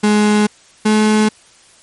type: tone pair in turn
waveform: 35% pulse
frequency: 210 / 214.5 Hz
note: G#3 / A3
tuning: +19 / -44 cents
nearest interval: unison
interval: 37 cents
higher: second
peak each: -8 dBFS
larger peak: neither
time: 0.03-0.47 / 0.85-1.29 s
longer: neither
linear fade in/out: 10 ms
effects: white hiss -47 dBFS RMS until 1.82 s + MP3 48 kbps